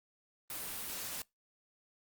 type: noise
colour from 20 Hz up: white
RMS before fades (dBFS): -41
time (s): 0.5-1.22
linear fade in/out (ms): 2
effects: noise-tail reverb RT60 0.2 s tail -25 dB re dry + Opus 32 kbps